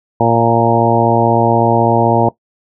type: harmonic tone with a mistuned harmonic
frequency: 116.1 Hz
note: A#2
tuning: 7 cents flat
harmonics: 1 / 2 / 3 / 4 / 5 / 6 / 7 / 8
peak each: -17 / -17 / -17 / -17 / -17 / -17 / -17 / -17 dBFS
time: 0.2-2.29 s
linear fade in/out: 5 ms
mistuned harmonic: 7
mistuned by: +24 cents
effects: noise-tail reverb RT60 0.1 s tail -18 dB re dry